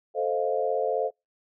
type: chord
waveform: sine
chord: F dominant seventh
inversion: first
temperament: equal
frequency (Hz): 440 / 523.3 / 622.3 / 698.5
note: A4 / C5 / Eb5 / F5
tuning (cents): 0 / 0 / 0 / 0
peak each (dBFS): -28 / -28 / -31 / -30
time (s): 0.14-1.11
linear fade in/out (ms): 50
effects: noise-tail reverb RT60 0.2 s tail -26 dB re dry